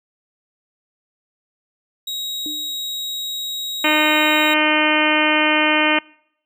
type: tone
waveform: 40% pulse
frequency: 3806 Hz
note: A#7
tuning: 35 cents sharp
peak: -23 dBFS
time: 2.07-4.54 s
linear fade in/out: 5 ms
type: tone with exponential decay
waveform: sine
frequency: 303.1 Hz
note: D#4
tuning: 45 cents flat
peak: -27 dBFS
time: 2.46-2.81 s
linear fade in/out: 1 ms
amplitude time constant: 76 ms
type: harmonic tone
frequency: 305.9 Hz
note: D#4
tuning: 29 cents flat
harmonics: 1 / 2 / 3 / 4 / 5 / 6 / 7 / 8 / 9 / 10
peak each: -21 / -23 / -23 / -25 / -25 / -24 / -22 / -21 / -24 / -24 dBFS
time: 3.84-5.99 s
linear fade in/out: 5 ms
effects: noise-tail reverb RT60 0.7 s tail -25 dB re dry

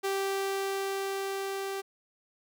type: tone with level ramp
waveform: sawtooth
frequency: 390.7 Hz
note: G4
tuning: 6 cents flat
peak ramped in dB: -24 to -29 dBFS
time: 0.03-1.82 s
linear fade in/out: 20 ms
effects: none

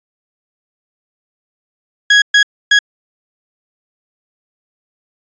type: tone bursts at uneven times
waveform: 30% pulse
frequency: 1661.2 Hz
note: G#6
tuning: in tune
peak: -3 dBFS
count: 3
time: 2.1-2.22 / 2.34-2.43 / 2.71-2.79 s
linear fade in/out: 5 ms
effects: resampled to 16000 Hz

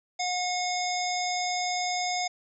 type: harmonic tone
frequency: 723 Hz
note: F#5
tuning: 40 cents flat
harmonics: 1 / 3 / 5 / 7 / 9 / 10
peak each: -29 / -34 / -38 / -34 / -38 / -41 dBFS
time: 0.19-2.28 s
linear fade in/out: 10 ms
effects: none

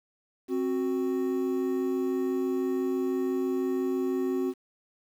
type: tone pair together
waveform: triangle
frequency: 264 / 370 Hz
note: C4 / F#4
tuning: +16 / 0 cents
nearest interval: tritone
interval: 584 cents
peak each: -27 / -26 dBFS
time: 0.48-4.54 s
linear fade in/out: 50 ms
effects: 9-bit

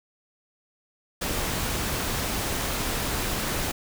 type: noise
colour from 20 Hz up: pink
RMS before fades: -28 dBFS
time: 1.21-3.72 s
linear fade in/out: 10 ms
effects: none

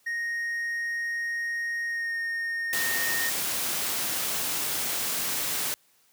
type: tone with pitch glide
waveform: triangle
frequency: 1864.7 to 1844.3 Hz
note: A#6 to A#6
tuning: 0 to -19 cents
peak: -26 dBFS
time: 0.06-3.3 s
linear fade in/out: 10 ms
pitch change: -19 cents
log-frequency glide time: 1.87-2.17 s
type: noise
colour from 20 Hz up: white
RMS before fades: -29 dBFS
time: 2.73-5.74 s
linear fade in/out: 0 ms
effects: white hiss -64 dBFS RMS until 6.12 s + high-pass 100 Hz 12 dB/octave

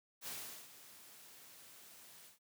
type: noise with ADSR envelope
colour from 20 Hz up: white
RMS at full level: -44 dBFS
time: 0.21-2.39 s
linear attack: 60 ms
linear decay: 400 ms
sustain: -14 dB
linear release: 130 ms
effects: high-pass 100 Hz 12 dB/octave

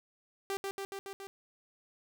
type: tone with echo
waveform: sawtooth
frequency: 392.5 Hz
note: G4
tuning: 2 cents sharp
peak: -29 dBFS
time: 0.5-0.57 s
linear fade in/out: 0 ms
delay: 140 ms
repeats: 5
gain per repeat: -2 dB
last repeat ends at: 1.27 s
effects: none

